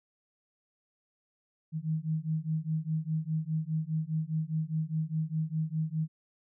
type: beating tone pair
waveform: sine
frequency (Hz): 155.56 / 160.46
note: D#3 / E3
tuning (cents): 0 / -46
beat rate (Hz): 4.9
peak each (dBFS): -32 / -32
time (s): 1.72-6.08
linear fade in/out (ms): 50
effects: none